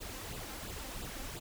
pink noise with flanger, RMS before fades -43 dBFS, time 0-1.4 s, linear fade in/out 20 ms, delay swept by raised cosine 0.25 to 3.85 ms, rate 2.9 Hz, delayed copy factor +0.7, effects none

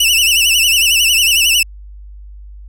sawtooth tone with vibrato, 2794 Hz, F7, in tune, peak -6 dBFS, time 0-1.63 s, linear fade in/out 5 ms, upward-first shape sine, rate 11 Hz, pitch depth 120 cents each way, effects added 50 Hz sine -31 dBFS peak until 2.68 s

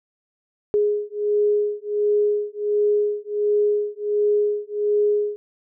sine beating tone pair, 415.3 / 416.7 Hz, G#4 / G#4, 0 / +6 cents, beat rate 1.4 Hz, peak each -21 dBFS, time 0.74-5.36 s, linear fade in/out 0 ms, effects none

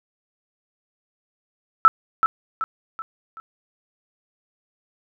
sine tone with echo, 1318.5 Hz, E6, in tune, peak -7 dBFS, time 1.85-1.88 s, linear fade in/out 0 ms, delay 380 ms, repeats 4, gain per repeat -7 dB, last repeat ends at 3.4 s, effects none

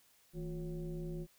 sine tone with frequency modulation, 162.6 Hz, E3, 23 cents flat, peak -38 dBFS, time 0.33-1.27 s, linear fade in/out 50 ms, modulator 195 Hz, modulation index 1.1, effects white hiss -68 dBFS RMS until 1.38 s

